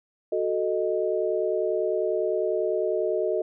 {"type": "chord", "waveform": "sine", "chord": "D# diminished", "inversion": "first", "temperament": "equal", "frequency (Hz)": [370, 440, 622.3], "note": ["F#4", "A4", "D#5"], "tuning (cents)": [0, 0, 0], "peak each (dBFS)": -27, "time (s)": [0.32, 3.42], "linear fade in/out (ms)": 5, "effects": []}